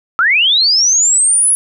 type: linear sweep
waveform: sine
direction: up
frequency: 1273 to 10548 Hz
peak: -8 dBFS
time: 0.19-1.55 s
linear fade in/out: 0 ms
effects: none